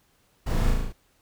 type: noise with echo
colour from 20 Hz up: brown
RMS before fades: -25 dBFS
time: 0.46-0.71 s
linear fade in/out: 10 ms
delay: 36 ms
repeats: 6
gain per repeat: -2 dB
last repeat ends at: 0.926 s
effects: pink hiss -65 dBFS RMS until 1.21 s